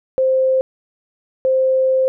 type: tone bursts at uneven times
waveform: sine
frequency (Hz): 523.3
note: C5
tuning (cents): 0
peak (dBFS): -12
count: 2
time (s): 0.18-0.61 / 1.45-2.08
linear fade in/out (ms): 0
effects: none